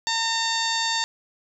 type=harmonic tone; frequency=910 Hz; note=A#5; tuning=42 cents flat; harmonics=1 / 2 / 3 / 4 / 5 / 6 / 7 / 8; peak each=-28 / -29 / -36 / -28 / -28 / -37 / -36 / -33 dBFS; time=0.07-1.04 s; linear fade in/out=0 ms; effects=none